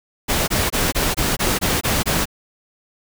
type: noise bursts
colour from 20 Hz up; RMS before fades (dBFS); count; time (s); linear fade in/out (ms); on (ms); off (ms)
pink; -19; 9; 0.28-2.256; 20; 200; 22
effects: none